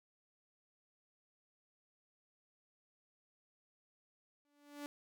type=tone with exponential growth; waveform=sawtooth; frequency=290 Hz; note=D4; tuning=22 cents flat; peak=-37 dBFS; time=4.45-4.86 s; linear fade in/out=0 ms; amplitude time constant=87 ms; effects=none